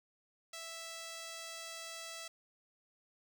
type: tone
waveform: 5% pulse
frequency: 659.3 Hz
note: E5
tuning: in tune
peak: -33 dBFS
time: 0.53-2.28 s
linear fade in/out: 5 ms
effects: none